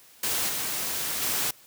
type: noise with level steps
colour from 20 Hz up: white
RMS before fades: -27 / -30 / -27 dBFS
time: 0.23-1.51 s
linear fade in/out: 5 ms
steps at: 0.48 / 1.21 s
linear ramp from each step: 20 ms
effects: white hiss -54 dBFS RMS until 1.66 s + high-pass 60 Hz 12 dB/octave